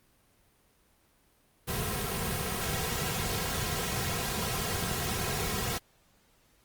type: noise with comb filter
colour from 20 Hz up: pink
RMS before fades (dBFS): -32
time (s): 1.67-5.79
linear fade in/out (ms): 20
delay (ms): 3.4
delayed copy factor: -0.75
effects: pink hiss -66 dBFS RMS until 6.64 s + Opus 32 kbps